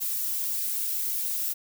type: noise with flanger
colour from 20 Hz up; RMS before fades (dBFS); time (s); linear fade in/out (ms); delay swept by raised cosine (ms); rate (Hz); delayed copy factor
violet; -29; 0-1.54; 20; 1.8 to 6; 1.2; +0.55
effects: none